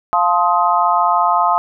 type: chord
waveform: sine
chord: F dominant seventh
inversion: none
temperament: just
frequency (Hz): 698.5 / 873.1 / 1047.7 / 1257.2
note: F5 / A5 / C6 / Eb6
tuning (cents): 0 / -14 / +2 / +18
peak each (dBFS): -17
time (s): 0.13-1.58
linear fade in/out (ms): 0
effects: none